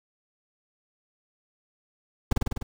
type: noise with echo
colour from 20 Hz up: brown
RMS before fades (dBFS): -21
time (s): 2.31-2.33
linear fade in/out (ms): 5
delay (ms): 50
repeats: 6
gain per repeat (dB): -2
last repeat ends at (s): 2.63
effects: none